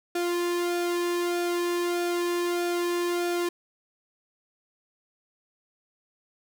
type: tone with flanger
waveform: sawtooth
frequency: 349.2 Hz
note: F4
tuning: in tune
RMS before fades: -27 dBFS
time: 0.15-3.49 s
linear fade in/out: 5 ms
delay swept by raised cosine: 1 to 1.55 ms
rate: 1.6 Hz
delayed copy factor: -0.65
effects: none